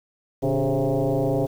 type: tone with frequency modulation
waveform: sine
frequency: 122.3 Hz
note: B2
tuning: 16 cents flat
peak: -19 dBFS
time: 0.42-1.47 s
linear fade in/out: 20 ms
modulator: 136 Hz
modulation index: 4.1
effects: 8-bit